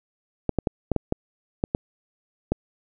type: clicks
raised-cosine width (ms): 2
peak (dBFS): -8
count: 9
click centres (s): 0.493 / 0.587 / 0.672 / 0.917 / 0.963 / 1.124 / 1.639 / 1.749 / 2.52
effects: none